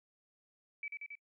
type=tone with echo; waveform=sine; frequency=2300 Hz; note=D7; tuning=37 cents flat; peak=-38 dBFS; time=0.83-0.88 s; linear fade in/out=2 ms; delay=91 ms; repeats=3; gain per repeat=-2 dB; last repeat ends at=1.153 s; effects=noise-tail reverb RT60 0.1 s tail -24 dB re dry